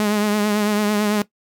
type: tone with vibrato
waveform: sawtooth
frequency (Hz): 209.2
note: G#3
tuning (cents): +13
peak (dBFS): -13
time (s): 0-1.22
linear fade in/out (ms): 0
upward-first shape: triangle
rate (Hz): 9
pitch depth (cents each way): 43
effects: noise-tail reverb RT60 0.1 s tail -17 dB re dry